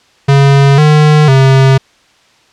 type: tone with pitch steps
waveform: square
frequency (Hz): 139 / 151.6 / 133.9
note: C#3 / D#3 / C3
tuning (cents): +5 / -45 / +40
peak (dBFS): -4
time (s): 0.28-1.78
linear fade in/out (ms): 10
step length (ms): 500
effects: white hiss -48 dBFS RMS until 2.52 s + low-pass 5000 Hz 12 dB/octave